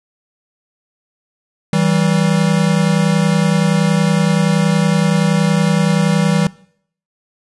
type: tone pair together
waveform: square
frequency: 162.04 / 192.7 Hz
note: E3 / G3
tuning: -29 / -29 cents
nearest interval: minor third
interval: 300 cents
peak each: -15 / -16 dBFS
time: 1.73-6.47 s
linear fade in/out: 2 ms
effects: noise-tail reverb RT60 0.6 s tail -20 dB re dry + resampled to 24000 Hz